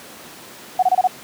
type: tone bursts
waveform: sine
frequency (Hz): 740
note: F#5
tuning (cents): 0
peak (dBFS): -11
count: 5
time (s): 0.79-1.074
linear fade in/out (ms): 5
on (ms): 36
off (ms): 26
effects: pink hiss -39 dBFS RMS until 1.23 s + high-pass 200 Hz 12 dB/octave